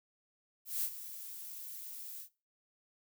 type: noise with ADSR envelope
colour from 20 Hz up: violet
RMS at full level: -33 dBFS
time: 0.65-2.29 s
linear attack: 180 ms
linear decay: 66 ms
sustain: -13 dB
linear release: 85 ms
effects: noise-tail reverb RT60 0.3 s tail -19 dB re dry

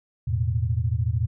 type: chord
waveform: sine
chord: E suspended fourth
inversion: none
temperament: equal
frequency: 82.41 / 110 / 123.47 Hz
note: E2 / A2 / B2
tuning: 0 / 0 / 0 cents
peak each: -26 / -24 / -27 dBFS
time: 0.27-1.27 s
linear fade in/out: 10 ms
effects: none

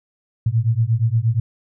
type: beating tone pair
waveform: sine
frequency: 110 / 118.5 Hz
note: A2 / A#2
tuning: 0 / +29 cents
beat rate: 8.5 Hz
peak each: -18 / -18 dBFS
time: 0.46-1.4 s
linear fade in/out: 5 ms
effects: none

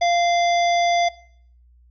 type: harmonic tone with a mistuned harmonic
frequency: 693 Hz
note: F5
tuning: 14 cents flat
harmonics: 1 / 3 / 5 / 7 / 9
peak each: -16 / -26 / -30 / -33 / -35 dBFS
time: 0.01-1.09 s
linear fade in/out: 10 ms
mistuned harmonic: 9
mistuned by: -66 cents
effects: noise-tail reverb RT60 0.6 s tail -20 dB re dry + added 60 Hz sine -50 dBFS peak until 1.9 s

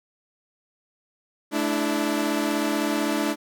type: chord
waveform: sawtooth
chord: A suspended fourth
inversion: none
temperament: equal with one note detuned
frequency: 216.1 / 293.7 / 329.6 Hz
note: A3 / D4 / E4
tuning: -31 / 0 / 0 cents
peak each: -25 / -21 / -24 dBFS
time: 1.51-3.36 s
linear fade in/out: 50 ms
effects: none

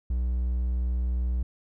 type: tone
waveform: triangle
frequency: 61.4 Hz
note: B1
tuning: 9 cents flat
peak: -22 dBFS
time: 0.1-1.43 s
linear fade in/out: 5 ms
effects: none

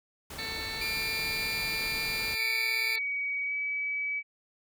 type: noise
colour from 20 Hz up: pink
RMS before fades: -42 dBFS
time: 0.3-2.35 s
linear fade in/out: 5 ms
type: harmonic tone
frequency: 444.6 Hz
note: A4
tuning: 18 cents sharp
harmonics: 1 / 2 / 3 / 4 / 5 / 6 / 8 / 9 / 10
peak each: -48 / -48 / -51 / -42 / -39 / -50 / -48 / -41 / -40 dBFS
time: 0.38-2.99 s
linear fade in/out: 10 ms
type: tone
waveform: 30% pulse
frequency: 2383 Hz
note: D7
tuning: 25 cents sharp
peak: -29 dBFS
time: 0.81-2.96 s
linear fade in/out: 5 ms
type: tone with pitch glide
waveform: sine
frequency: 2261 to 2286 Hz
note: C#7 to D7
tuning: +34 to -47 cents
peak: -29 dBFS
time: 2.36-4.23 s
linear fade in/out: 50 ms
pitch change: +19 cents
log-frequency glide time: 3.45-3.53 s
effects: none

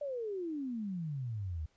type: exponential sweep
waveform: sine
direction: down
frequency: 596 to 74 Hz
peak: -35 dBFS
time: 0.01-1.66 s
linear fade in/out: 5 ms
effects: pink hiss -73 dBFS RMS until 1.76 s + resampled to 16000 Hz

